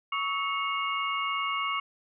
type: tone cluster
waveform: sine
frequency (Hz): 1118 / 1295 / 2195 / 2821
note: C#6 / E6 / C#7 / F7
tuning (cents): +14 / -31 / -18 / +17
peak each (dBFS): -30 / -36 / -33 / -35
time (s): 0.12-1.8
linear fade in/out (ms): 5
effects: none